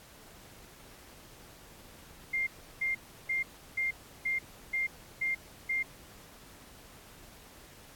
sine tone bursts, 2109 Hz, C7, 13 cents sharp, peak -28 dBFS, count 8, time 2.33-5.83 s, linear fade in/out 10 ms, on 140 ms, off 340 ms, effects pink hiss -54 dBFS RMS until 7.95 s + AAC 64 kbps

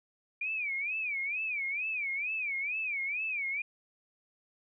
sine tone with vibrato, 2376 Hz, D7, 20 cents sharp, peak -31 dBFS, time 0.41-3.62 s, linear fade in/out 5 ms, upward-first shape sine, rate 2.2 Hz, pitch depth 180 cents each way, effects none

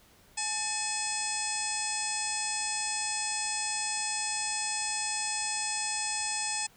harmonic tone with a mistuned harmonic, 850 Hz, G#5, 40 cents sharp, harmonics 1 / 2 / 3 / 4 / 5 / 6 / 7 / 8 / 9 / 10, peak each -38 / -42 / -38 / -44 / -44 / -37 / -45 / -41 / -37 / -36 dBFS, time 0.37-6.67 s, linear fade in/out 10 ms, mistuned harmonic 2, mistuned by +87 cents, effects pink hiss -60 dBFS RMS until 6.76 s

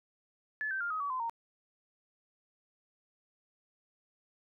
sine tone with pitch steps, 1725 / 1554.7 / 1401.1 / 1262.8 / 1138.1 / 1025.7 / 924.4 Hz, A6 / G6 / F6 / D#6 / C#6 / C6 / A#5, -35 / -15 / +5 / +25 / +45 / -35 / -15 cents, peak -32 dBFS, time 0.61-1.296 s, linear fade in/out 0 ms, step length 98 ms, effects none

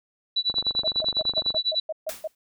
sine tone with tremolo, 3951 Hz, B7, in tune, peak -19 dBFS, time 0.36-1.8 s, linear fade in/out 5 ms, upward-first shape sine, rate 10 Hz, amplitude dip 100%
click train, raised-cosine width 1 ms, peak -23 dBFS, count 26, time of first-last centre 0.5-1.546 s, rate 23.9 Hz
sine tone bursts, 630 Hz, D#5, 21 cents sharp, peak -26 dBFS, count 9, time 0.84-2.275 s, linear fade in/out 5 ms, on 35 ms, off 140 ms
white noise with exponential decay, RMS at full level -32 dBFS, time 2.09-2.35 s, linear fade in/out 2 ms, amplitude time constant 55 ms
effects none

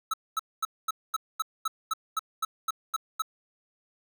square tone bursts, 1301 Hz, E6, 23 cents flat, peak -26 dBFS, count 13, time 0.11-3.221 s, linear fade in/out 5 ms, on 27 ms, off 230 ms, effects none

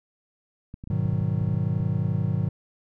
clicks, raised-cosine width 5 ms, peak -25 dBFS, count 11, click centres 0.741 / 0.839 / 0.874 / 0.912 / 1.057 / 1.135 / 1.212 / 1.413 / 1.49 / 1.544 / 1.804 s
triangle chord, G# minor seventh, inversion none, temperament just, 103.83 / 124.59 / 155.74 / 186.89 Hz, G#2 / B2 / D#3 / F#3, 0 / +16 / +2 / +18 cents, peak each -25 / -26 / -25 / -29 dBFS, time 0.9-2.49 s, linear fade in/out 5 ms
effects none

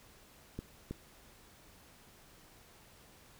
clicks, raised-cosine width 3 ms, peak -26 dBFS, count 2, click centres 0.59 / 0.91 s, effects pink hiss -60 dBFS RMS until 3.39 s

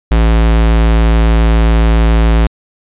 square tone, 55.8 Hz, A1, 25 cents sharp, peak -7 dBFS, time 0.11-2.47 s, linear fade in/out 5 ms, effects resampled to 8000 Hz

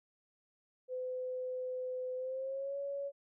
sine tone with pitch glide, 508 to 560.4 Hz, B4 to C#5, +49 to +19 cents, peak -36 dBFS, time 0.88-3.12 s, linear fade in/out 50 ms, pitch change +170 cents, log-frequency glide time 2.16-2.77 s, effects none

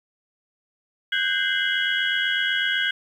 sine tone cluster, 1508 / 1596 / 2077 / 2947 / 3292 Hz, F#6 / G6 / C7 / F#7 / G#7, +32 / +31 / -13 / -8 / -16 cents, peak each -27 / -24 / -29 / -28 / -27 dBFS, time 1.12-2.91 s, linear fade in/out 5 ms, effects tanh soft clip ceiling -10 dBFS + 9-bit

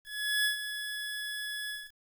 25% pulse tone with ADSR envelope, 1696 Hz, G#6, 36 cents sharp, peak -21 dBFS, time 0.04-1.92 s, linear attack 410 ms, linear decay 110 ms, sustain -10 dB, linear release 220 ms, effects 9-bit

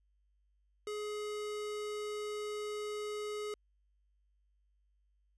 square tone, 420 Hz, G#4, 19 cents sharp, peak -38 dBFS, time 0.87-3.54 s, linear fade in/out 2 ms, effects added 50 Hz sine -70 dBFS peak until 5.37 s + resampled to 24000 Hz

